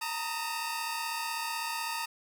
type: tone cluster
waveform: sawtooth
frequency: 913 / 949 / 1252 / 2663 / 4686 Hz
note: A#5 / A#5 / D#6 / E7 / D8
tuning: -36 / +31 / +10 / +17 / -5 cents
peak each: -32 / -38 / -36 / -38 / -39 dBFS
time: 0.01-2.06 s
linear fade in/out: 10 ms
effects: 10-bit